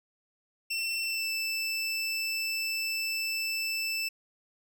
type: tone with pitch glide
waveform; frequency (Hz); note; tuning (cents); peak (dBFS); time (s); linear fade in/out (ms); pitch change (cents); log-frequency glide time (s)
25% pulse; 2692 to 2646; E7 to E7; +36 to +6; -26; 0.7-4.09; 10; -30; 1.02-1.32
effects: none